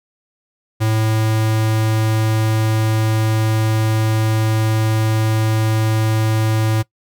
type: tone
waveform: square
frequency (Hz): 109.9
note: A2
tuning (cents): -2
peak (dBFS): -15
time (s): 0.8-6.83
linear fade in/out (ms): 20
effects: noise-tail reverb RT60 0.1 s tail -21 dB re dry